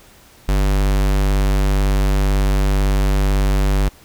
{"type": "tone", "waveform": "square", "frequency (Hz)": 49, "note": "G1", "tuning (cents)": 0, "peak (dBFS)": -14, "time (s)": [0.48, 3.89], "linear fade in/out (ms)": 10, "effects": ["pink hiss -47 dBFS RMS until 4.04 s"]}